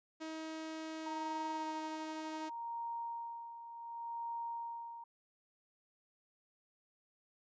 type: tone with pitch glide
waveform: sawtooth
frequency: 317.7 to 314.8 Hz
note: D#4 to D#4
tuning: +36 to +20 cents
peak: -38 dBFS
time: 0.2-2.5 s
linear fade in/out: 20 ms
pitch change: -16 cents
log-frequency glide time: 1.53-1.67 s
type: tone with tremolo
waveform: sine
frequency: 932.3 Hz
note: A#5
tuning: in tune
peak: -38 dBFS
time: 1.06-5.04 s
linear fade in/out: 5 ms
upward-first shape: sine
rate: 0.68 Hz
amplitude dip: 65%
effects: resampled to 16000 Hz